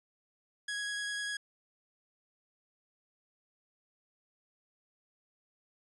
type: tone with vibrato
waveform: sawtooth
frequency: 1661.2 Hz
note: G#6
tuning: in tune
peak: -31 dBFS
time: 0.68-1.37 s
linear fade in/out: 5 ms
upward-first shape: sine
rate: 10 Hz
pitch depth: 9 cents each way
effects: resampled to 24000 Hz